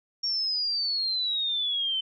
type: exponential sweep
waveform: sine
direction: down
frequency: 5560 to 3053 Hz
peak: -25 dBFS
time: 0.23-2.01 s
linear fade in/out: 10 ms
effects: none